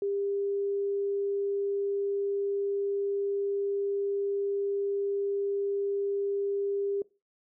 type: tone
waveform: sine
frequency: 400 Hz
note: G4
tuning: 35 cents sharp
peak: -27 dBFS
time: 0.02-7.02 s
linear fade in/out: 2 ms
effects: noise-tail reverb RT60 0.3 s tail -22 dB re dry